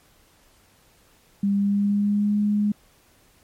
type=tone with pitch glide; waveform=sine; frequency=200 to 207.5 Hz; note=G3 to G#3; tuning=+35 to -1 cents; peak=-18 dBFS; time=1.43-2.72 s; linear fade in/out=5 ms; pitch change=+64 cents; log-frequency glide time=1.55-2.37 s; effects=pink hiss -58 dBFS RMS until 3.43 s + MP3 64 kbps